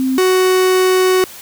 sine / 45% pulse tone pair in turn, 261.6 / 371.6 Hz, C4 / F#4, 0 / +7 cents, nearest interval tritone, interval 607 cents, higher second, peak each -13 / -10 dBFS, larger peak second, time 0-0.18 / 0.18-1.24 s, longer second, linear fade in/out 0 ms, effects white hiss -35 dBFS RMS until 1.41 s

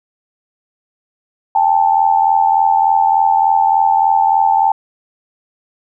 sine tone pair together, 796.6 / 880 Hz, G5 / A5, +28 / 0 cents, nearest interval major second, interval 172 cents, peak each -12 dBFS, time 1.55-4.72 s, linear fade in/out 5 ms, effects none

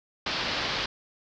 white low-pass noise, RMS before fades -30 dBFS, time 0.26-0.86 s, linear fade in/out 5 ms, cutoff 4900 Hz, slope 48 dB/octave, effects none

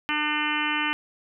harmonic tone, 300 Hz, D4, 37 cents sharp, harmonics 1 / 3 / 4 / 5 / 6 / 7 / 8 / 9 / 10, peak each -32 / -32 / -32 / -32 / -32 / -32 / -32 / -32 / -32 dBFS, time 0.09-0.93 s, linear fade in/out 0 ms, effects none

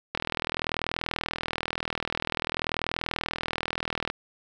click train, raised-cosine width 0.3 ms, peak -11 dBFS, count 161, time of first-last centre 0.15-4.101 s, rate 40.5 Hz, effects none

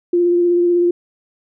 sine tone with vibrato, 349.2 Hz, F4, in tune, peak -11 dBFS, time 0.13-0.91 s, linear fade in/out 5 ms, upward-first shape triangle, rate 16 Hz, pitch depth 21 cents each way, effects none

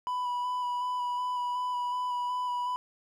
triangle tone with vibrato, 987.8 Hz, B5, in tune, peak -27 dBFS, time 0.07-2.76 s, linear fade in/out 0 ms, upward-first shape square, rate 2.7 Hz, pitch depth 13 cents each way, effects none

